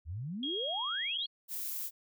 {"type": "exponential sweep", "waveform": "sine", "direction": "up", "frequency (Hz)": [71.8, 4435], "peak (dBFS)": -36, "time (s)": [0.05, 1.27], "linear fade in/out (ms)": 50}
{"type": "tone", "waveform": "sine", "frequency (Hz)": 3271, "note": "G#7", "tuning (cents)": -27, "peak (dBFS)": -34, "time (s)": [0.43, 1.26], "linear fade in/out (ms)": 2}
{"type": "noise", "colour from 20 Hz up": "violet", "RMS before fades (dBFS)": -38, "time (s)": [1.48, 1.91], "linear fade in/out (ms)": 50}
{"effects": []}